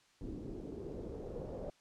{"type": "noise with low-pass filter sweep", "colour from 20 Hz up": "pink", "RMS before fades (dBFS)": -44, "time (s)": [0.21, 1.7], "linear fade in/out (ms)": 0, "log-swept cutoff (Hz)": [320, 550], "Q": 3.4, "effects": ["white hiss -68 dBFS RMS until 1.8 s", "low-pass 6000 Hz 12 dB/octave"]}